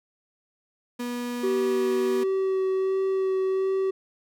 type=tone; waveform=35% pulse; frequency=242.8 Hz; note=B3; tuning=29 cents flat; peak=-27 dBFS; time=0.99-2.24 s; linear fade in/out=10 ms
type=tone with vibrato; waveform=triangle; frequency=381.5 Hz; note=G4; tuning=47 cents flat; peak=-20 dBFS; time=1.43-3.91 s; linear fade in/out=10 ms; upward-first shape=sine; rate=1.4 Hz; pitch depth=11 cents each way
effects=none